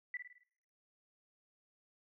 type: tone with echo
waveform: sine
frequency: 1974 Hz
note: B6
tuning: 1 cent flat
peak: -37 dBFS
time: 0.14-0.17 s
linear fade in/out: 2 ms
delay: 53 ms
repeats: 5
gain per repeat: -6 dB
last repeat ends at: 0.435 s
effects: noise-tail reverb RT60 0.7 s tail -22 dB re dry